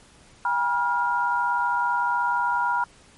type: tone cluster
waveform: sine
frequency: 810 / 966 / 1406 Hz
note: G#5 / B5 / F6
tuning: -43 / -39 / +11 cents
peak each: -30 / -22 / -26 dBFS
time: 0.45-2.84 s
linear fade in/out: 2 ms
effects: pink hiss -53 dBFS RMS until 3.17 s + MP3 48 kbps